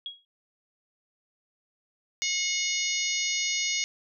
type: tone with exponential decay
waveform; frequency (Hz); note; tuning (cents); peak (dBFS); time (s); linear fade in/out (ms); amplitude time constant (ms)
sine; 3309; G#7; -7; -30; 0.06-0.25; 1; 40
type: harmonic tone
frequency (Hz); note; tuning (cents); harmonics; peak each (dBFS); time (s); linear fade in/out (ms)
725; F#5; -35; 3 / 4 / 5 / 6 / 7 / 8 / 9; -31 / -34 / -35 / -36 / -34 / -36 / -32; 2.22-3.84; 0
effects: none